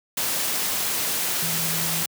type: tone in noise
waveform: sine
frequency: 164.81 Hz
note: E3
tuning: in tune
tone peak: -31 dBFS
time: 1.42-2.03 s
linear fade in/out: 5 ms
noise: white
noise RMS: -25 dBFS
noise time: 0.17-2.06 s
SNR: -9 dB
effects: high-pass 100 Hz 12 dB/octave